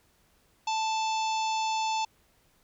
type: harmonic tone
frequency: 880 Hz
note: A5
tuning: in tune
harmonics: 1 / 3 / 4 / 5 / 6 / 7 / 8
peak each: -27 / -37 / -39 / -41 / -43 / -44 / -45 dBFS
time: 0.67-2.05 s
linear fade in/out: 5 ms
effects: pink hiss -66 dBFS RMS until 2.63 s